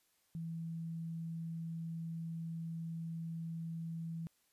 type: tone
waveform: sine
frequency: 164.7 Hz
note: E3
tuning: 1 cent flat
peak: -39 dBFS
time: 0.35-4.27 s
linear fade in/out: 0 ms
effects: white hiss -75 dBFS RMS until 4.52 s + resampled to 32000 Hz